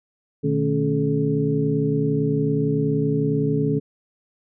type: tone cluster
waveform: sine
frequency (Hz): 122.3 / 153.1 / 220.2 / 277.7 / 429.3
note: B2 / D#3 / A3 / C#4 / A4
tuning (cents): -16 / -28 / +2 / +3 / -43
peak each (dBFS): -29 / -22 / -29 / -24 / -24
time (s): 0.43-3.8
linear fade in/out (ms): 20
effects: none